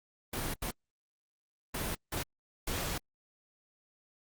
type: noise bursts at uneven times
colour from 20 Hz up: pink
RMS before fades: -35 dBFS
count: 5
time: 0.33-0.54 / 0.62-0.71 / 1.74-1.95 / 2.12-2.23 / 2.67-2.98 s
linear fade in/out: 5 ms
effects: Opus 32 kbps